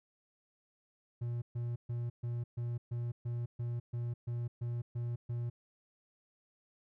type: tone bursts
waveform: triangle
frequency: 119.3 Hz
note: A#2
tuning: 41 cents sharp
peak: -32 dBFS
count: 13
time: 1.21-5.5 s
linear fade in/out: 10 ms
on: 210 ms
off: 130 ms
effects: none